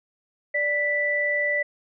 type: tone pair together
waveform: sine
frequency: 587.3 / 1975.5 Hz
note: D5 / B6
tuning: 0 / 0 cents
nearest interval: octave + major sixth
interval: 2100 cents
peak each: -27 / -22 dBFS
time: 0.54-1.63 s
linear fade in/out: 10 ms
effects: none